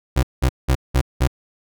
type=tone bursts; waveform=30% pulse; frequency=65.41 Hz; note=C2; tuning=in tune; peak=-11 dBFS; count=5; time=0.16-1.275 s; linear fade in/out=10 ms; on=71 ms; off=190 ms; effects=none